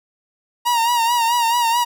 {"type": "tone with vibrato", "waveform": "45% pulse", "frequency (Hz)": 941, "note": "A#5", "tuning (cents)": 16, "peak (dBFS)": -15, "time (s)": [0.65, 1.85], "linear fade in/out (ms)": 20, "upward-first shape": "sine", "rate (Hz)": 4.6, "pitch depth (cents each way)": 59, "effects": []}